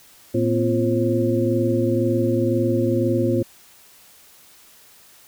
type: tone cluster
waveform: sine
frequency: 113.5 / 238.7 / 260.7 / 346.5 / 535 Hz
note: A#2 / A#3 / C4 / F4 / C5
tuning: -46 / +41 / -6 / -14 / +38 cents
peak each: -23 / -25 / -25 / -21 / -25 dBFS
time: 0.34-3.43 s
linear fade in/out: 10 ms
effects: white hiss -50 dBFS RMS until 5.27 s